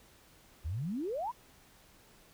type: exponential sweep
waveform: sine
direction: up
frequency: 69.3 to 1046.5 Hz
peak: -33 dBFS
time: 0.64-1.32 s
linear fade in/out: 20 ms
effects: pink hiss -61 dBFS RMS until 2.33 s